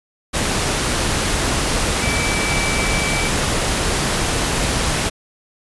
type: tone in noise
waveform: sine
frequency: 2312 Hz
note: D7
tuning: 28 cents flat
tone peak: -23 dBFS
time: 2.01-3.29 s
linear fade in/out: 20 ms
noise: pink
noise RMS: -19 dBFS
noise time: 0.33-5.1 s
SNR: -7 dB
effects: resampled to 24000 Hz